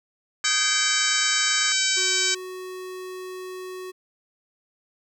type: chord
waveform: sine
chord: Ab major seventh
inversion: second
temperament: equal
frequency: 1244.5 / 1568 / 1661.2 / 2093 Hz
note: Eb6 / G6 / Ab6 / C7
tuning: 0 / 0 / 0 / 0 cents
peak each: -33 / -36 / -33 / -37 dBFS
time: 0.44-1.72 s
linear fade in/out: 0 ms
type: harmonic tone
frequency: 770 Hz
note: G5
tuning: 31 cents flat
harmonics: 2 / 3 / 4 / 5 / 6 / 7 / 8 / 9 / 10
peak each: -29 / -29 / -29 / -29 / -29 / -29 / -29 / -29 / -29 dBFS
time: 0.44-2.35 s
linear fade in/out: 10 ms
type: tone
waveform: square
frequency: 370 Hz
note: F#4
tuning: in tune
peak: -34 dBFS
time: 1.96-3.92 s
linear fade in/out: 20 ms
effects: none